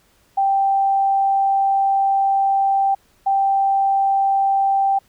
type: tone pair in turn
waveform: sine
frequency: 784 / 784 Hz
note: G5 / G5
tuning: 0 / 0 cents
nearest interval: unison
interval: 0 cents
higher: neither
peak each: -14 dBFS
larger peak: neither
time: 0.37-2.95 / 3.26-4.99 s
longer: first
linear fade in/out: 10 ms
effects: pink hiss -58 dBFS RMS until 5.08 s